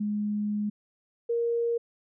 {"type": "tone pair in turn", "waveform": "sine", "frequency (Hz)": [208.6, 468.3], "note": ["G#3", "A#4"], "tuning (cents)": [8, 8], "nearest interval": "octave + major second", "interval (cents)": 1400, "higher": "second", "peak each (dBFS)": [-26, -24], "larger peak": "second", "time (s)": [[0, 0.7], [1.29, 1.78]], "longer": "first", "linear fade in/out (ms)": 10, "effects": []}